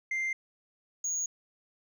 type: tone pair in turn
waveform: sine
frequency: 2093 / 6666 Hz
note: C7 / G#8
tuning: 0 / +5 cents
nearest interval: octave + minor sixth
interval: 2005 cents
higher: second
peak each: -26 / -27 dBFS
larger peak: first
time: 0.11-0.33 / 1.04-1.26 s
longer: neither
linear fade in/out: 5 ms
effects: tanh soft clip ceiling -28 dBFS